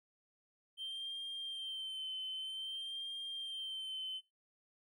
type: tone with vibrato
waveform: triangle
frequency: 3129 Hz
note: G7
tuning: 4 cents flat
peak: -37 dBFS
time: 0.77-4.21 s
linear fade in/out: 50 ms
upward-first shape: sine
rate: 0.52 Hz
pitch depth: 39 cents each way
effects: noise-tail reverb RT60 0.2 s tail -17 dB re dry + tanh soft clip ceiling -36 dBFS